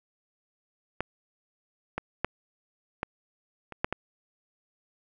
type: clicks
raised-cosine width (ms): 0.5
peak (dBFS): -13 / -15 / -10 / -14 / -25 / -9 / -14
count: 7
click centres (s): 1.006 / 1.98 / 2.246 / 3.031 / 3.723 / 3.845 / 3.926
effects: none